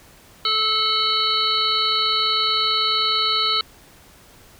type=harmonic tone; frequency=435.4 Hz; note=A4; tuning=18 cents flat; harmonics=1 / 3 / 5 / 7 / 9 / 10; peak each=-34 / -23 / -31 / -25 / -22 / -23 dBFS; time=0.45-3.61 s; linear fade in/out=2 ms; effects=pink hiss -49 dBFS RMS until 4.59 s